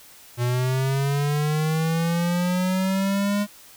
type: linear sweep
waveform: square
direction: up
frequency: 120 to 206.7 Hz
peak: -21 dBFS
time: 0.37-3.47 s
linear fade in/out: 50 ms
effects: white hiss -48 dBFS RMS until 3.76 s